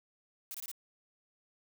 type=noise bursts; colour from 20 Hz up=blue; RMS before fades=-42 dBFS; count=4; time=0.51-0.715 s; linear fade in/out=0 ms; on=34 ms; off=23 ms; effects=none